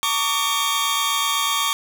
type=tone cluster; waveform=sawtooth; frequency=909 / 1131 / 1199 / 3243 / 3649 Hz; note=A#5 / C#6 / D6 / G#7 / A#7; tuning=-44 / +34 / +36 / -42 / -38 cents; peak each=-26 / -19 / -25 / -22 / -24 dBFS; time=0.03-1.73 s; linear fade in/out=0 ms; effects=none